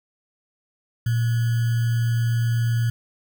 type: tone with sample-and-hold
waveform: sine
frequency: 116.54 Hz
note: A#2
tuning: in tune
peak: -18 dBFS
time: 1.06-2.9 s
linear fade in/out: 5 ms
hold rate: 1575 Hz
effects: none